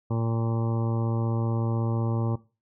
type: harmonic tone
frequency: 114.5 Hz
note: A#2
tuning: 31 cents flat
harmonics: 1 / 2 / 3 / 4 / 5 / 7 / 8 / 9 / 10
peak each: -25 / -31 / -35 / -37 / -39 / -42 / -43 / -44 / -45 dBFS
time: 0.1-2.36 s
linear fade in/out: 10 ms
effects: noise-tail reverb RT60 0.3 s tail -18 dB re dry